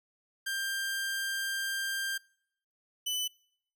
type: tone pair in turn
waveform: sawtooth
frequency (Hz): 1588 / 2998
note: G6 / F#7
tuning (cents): +22 / +22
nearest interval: major seventh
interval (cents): 1100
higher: second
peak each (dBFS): -28 / -27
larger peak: second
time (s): 0.46-2.18 / 3.06-3.28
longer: first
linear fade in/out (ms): 10
effects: noise-tail reverb RT60 0.7 s tail -26 dB re dry